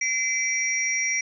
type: tone cluster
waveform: sine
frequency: 2044 / 2312 / 5720 Hz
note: C7 / D7 / F8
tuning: -41 / -28 / +41 cents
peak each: -27 / -27 / -26 dBFS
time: 0.01-1.21 s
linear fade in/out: 5 ms
effects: none